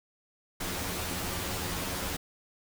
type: noise with comb filter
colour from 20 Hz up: pink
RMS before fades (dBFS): -34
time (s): 0.6-2.17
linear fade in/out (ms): 10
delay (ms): 11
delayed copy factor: +0.75
effects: none